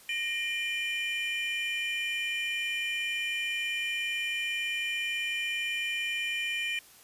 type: tone cluster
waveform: triangle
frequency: 1856 / 2394 / 3032 Hz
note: A#6 / D7 / F#7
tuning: -8 / +33 / +42 cents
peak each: -36 / -30 / -34 dBFS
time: 0.09-6.79 s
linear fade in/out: 2 ms
effects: white hiss -55 dBFS RMS until 7.03 s + resampled to 32000 Hz